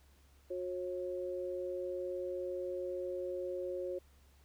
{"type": "tone pair together", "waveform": "sine", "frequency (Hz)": [362.2, 542.7], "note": ["F#4", "C#5"], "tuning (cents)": [-37, -37], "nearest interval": "perfect fifth", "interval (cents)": 700, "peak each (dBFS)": [-39, -39], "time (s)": [0.5, 3.99], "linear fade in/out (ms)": 10, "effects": ["added 69 Hz sine -62 dBFS peak until 4.44 s", "pink hiss -69 dBFS RMS until 4.44 s"]}